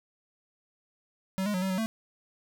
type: tone with pitch steps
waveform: square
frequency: 190.2 / 207.8 / 183.2 / 190.9 / 186.2 / 223.1 Hz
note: F#3 / G#3 / F#3 / G3 / F#3 / A3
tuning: +48 / +1 / -17 / -46 / +11 / +24 cents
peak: -28 dBFS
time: 1.38-1.86 s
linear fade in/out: 0 ms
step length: 80 ms
effects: none